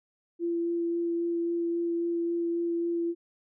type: tone with vibrato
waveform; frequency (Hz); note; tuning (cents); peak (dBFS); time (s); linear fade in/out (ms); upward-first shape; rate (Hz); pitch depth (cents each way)
sine; 340; F4; -46; -26; 0.39-3.15; 50; sine; 3.7; 9
effects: none